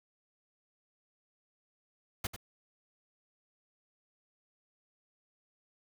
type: noise with echo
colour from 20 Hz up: pink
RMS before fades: -34 dBFS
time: 2.24-2.27 s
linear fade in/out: 5 ms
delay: 93 ms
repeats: 1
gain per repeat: -10 dB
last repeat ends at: 2.363 s
effects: none